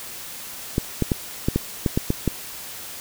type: clicks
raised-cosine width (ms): 3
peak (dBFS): -6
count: 9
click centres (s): 0.781 / 1.023 / 1.118 / 1.485 / 1.56 / 1.862 / 1.975 / 2.104 / 2.277
effects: white hiss -36 dBFS RMS until 3 s